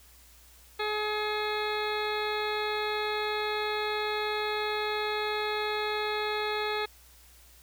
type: harmonic tone with a mistuned harmonic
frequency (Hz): 423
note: G#4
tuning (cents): +32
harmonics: 1 / 2 / 3 / 4 / 5 / 6 / 8 / 9 / 10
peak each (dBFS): -32 / -35 / -37 / -38 / -39 / -40 / -41 / -42 / -42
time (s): 0.79-6.86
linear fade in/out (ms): 10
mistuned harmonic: 5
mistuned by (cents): +16
effects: added 60 Hz sine -57 dBFS peak until 7.62 s + white hiss -57 dBFS RMS until 7.62 s